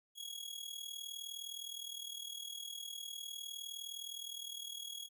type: tone with amplitude modulation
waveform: sawtooth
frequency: 3322 Hz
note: G#7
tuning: in tune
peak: -37 dBFS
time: 0.15-5.09 s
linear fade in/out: 50 ms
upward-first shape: sine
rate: 39.6 Hz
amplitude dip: 75%
effects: none